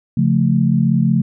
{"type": "chord", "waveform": "sine", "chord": "Db augmented", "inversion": "none", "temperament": "equal", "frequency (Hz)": [138.59, 174.61, 220], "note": ["Db3", "F3", "A3"], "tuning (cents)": [0, 0, 0], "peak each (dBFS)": -16, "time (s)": [0.17, 1.22], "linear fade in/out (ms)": 5, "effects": []}